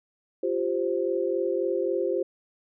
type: chord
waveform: sine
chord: F suspended second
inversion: none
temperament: just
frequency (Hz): 349.2 / 392.9 / 523.8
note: F4 / G4 / C5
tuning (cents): 0 / +4 / +2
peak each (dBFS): -28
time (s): 0.43-2.23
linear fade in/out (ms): 5
effects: none